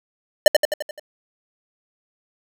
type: tone with echo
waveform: square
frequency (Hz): 600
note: D5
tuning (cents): +37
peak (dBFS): -5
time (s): 0.46-0.48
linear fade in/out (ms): 2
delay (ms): 86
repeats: 6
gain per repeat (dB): -5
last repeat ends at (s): 0.996
effects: none

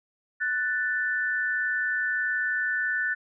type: tone pair together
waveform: sine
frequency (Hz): 1487 / 1768.4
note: F#6 / A6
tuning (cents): +8 / +8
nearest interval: minor third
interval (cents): 300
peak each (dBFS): -27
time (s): 0.4-3.15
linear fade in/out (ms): 20
effects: none

